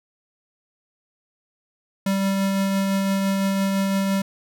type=tone with tremolo; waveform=square; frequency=195 Hz; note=G3; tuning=9 cents flat; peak=-19 dBFS; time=2.06-4.22 s; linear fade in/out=5 ms; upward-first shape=triangle; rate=5.9 Hz; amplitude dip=25%; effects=none